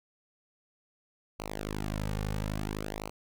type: tone with flanger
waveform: sawtooth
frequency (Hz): 51.91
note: G#1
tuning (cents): 0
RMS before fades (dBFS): -35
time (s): 1.39-3.1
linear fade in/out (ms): 10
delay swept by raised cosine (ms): 0.57 to 3.07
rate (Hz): 0.59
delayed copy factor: -0.9
effects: none